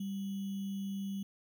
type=tone with sample-and-hold; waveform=sine; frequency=196.5 Hz; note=G3; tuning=4 cents sharp; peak=-35 dBFS; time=0-1.23 s; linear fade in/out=5 ms; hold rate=3150 Hz; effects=none